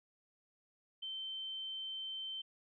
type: tone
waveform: sine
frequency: 3100 Hz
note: G7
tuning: 20 cents flat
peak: -40 dBFS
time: 1.02-2.42 s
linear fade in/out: 10 ms
effects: none